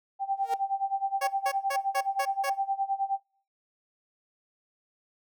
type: tone with tremolo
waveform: sine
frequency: 784 Hz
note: G5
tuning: in tune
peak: -23 dBFS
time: 0.19-3.2 s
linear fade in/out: 50 ms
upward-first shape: sine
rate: 9.6 Hz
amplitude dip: 90%
type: tone with exponential growth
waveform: sawtooth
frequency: 463.8 Hz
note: A#4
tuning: 9 cents flat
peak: -28 dBFS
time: 0.37-0.54 s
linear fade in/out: 2 ms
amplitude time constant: 36 ms
type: tone bursts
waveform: 15% pulse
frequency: 554.4 Hz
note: C#5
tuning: in tune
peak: -22 dBFS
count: 6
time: 1.21-2.5 s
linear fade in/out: 10 ms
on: 65 ms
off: 180 ms
effects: noise-tail reverb RT60 0.5 s tail -25 dB re dry